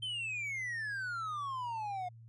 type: exponential sweep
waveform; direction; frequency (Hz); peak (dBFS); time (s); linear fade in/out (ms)
triangle; down; 3136 to 709; -34; 0.02-2.09; 10
effects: added 114 Hz sine -51 dBFS peak until 2.28 s + resampled to 24000 Hz